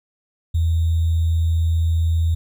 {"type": "tone with sample-and-hold", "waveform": "sine", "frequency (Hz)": 82.41, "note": "E2", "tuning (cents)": 0, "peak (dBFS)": -15, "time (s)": [0.54, 2.35], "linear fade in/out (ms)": 10, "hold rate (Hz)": 3675, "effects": []}